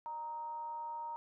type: tone with frequency modulation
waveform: sine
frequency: 932.3 Hz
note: A#5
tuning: in tune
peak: -39 dBFS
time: 0.06-1.16 s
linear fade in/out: 0 ms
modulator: 333 Hz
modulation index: 0.26
effects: none